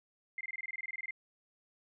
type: tone bursts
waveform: sine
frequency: 2093 Hz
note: C7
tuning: in tune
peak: -36 dBFS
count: 15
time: 0.38-1.108 s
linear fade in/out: 2 ms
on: 28 ms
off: 22 ms
effects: none